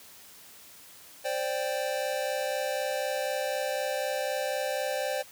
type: chord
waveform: square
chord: C suspended second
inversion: none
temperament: equal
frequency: 523.3 / 587.3 / 784 Hz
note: C5 / D5 / G5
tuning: 0 / 0 / 0 cents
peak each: -33 / -33 / -36 dBFS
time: 1.24-5.23 s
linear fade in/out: 20 ms
effects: white hiss -51 dBFS RMS until 5.31 s + high-pass 60 Hz 12 dB/octave